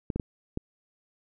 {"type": "clicks", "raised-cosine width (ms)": 3, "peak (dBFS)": -17, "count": 4, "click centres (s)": [0.102, 0.16, 0.198, 0.574], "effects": []}